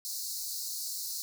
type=high-pass noise; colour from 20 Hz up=pink; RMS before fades=-37 dBFS; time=0.05-1.22 s; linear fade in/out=0 ms; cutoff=4100 Hz; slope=96 dB/octave; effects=none